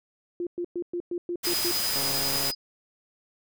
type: tone bursts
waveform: sine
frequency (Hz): 349.2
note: F4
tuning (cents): 0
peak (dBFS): -27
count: 8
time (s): 0.4-1.714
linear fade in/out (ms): 2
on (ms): 68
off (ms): 110
type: noise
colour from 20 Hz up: white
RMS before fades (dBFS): -29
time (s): 1.43-2.52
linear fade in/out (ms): 20
type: tone with tremolo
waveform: sine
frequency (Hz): 4978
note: D#8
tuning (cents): 0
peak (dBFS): -27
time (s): 1.44-2.55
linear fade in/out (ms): 20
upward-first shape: sine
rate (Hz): 10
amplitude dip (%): 35
type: click train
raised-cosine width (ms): 1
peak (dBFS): -23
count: 76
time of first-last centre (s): 1.96-2.503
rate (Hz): 138
effects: none